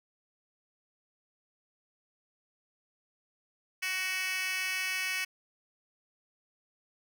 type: tone with high-pass filter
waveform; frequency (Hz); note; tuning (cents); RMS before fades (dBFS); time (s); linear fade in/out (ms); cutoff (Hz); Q
10% pulse; 373.3; F#4; +15; -33; 3.82-5.25; 10; 2400; 2.2
effects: none